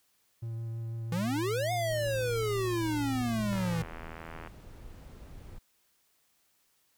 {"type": "tone with vibrato", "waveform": "triangle", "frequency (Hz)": 114.3, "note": "A#2", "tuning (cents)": -34, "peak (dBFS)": -32, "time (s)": [0.42, 3.84], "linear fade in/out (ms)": 10, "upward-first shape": "triangle", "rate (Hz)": 6.1, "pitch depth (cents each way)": 15}
{"type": "exponential two-way sweep", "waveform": "square", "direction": "up then down", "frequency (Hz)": [160.5, 729, 160.5], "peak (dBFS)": -30, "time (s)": [1.12, 3.82], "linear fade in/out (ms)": 2, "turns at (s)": 1.72}
{"type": "noise", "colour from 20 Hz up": "brown", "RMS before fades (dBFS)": -47, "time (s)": [1.9, 5.59], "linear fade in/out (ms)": 10}
{"type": "click train", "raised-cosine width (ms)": 0.5, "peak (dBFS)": -28, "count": 78, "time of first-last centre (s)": [3.53, 4.474], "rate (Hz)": 81.6}
{"effects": ["white hiss -71 dBFS RMS until 6.97 s"]}